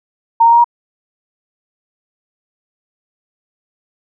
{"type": "tone with pitch steps", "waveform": "sine", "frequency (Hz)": [920, 929.6, 939.3, 949.1], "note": ["A#5", "A#5", "A#5", "A#5"], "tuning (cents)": [-23, -5, 13, 31], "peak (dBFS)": -5, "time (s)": [0.4, 0.644], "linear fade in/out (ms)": 10, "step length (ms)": 61, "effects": []}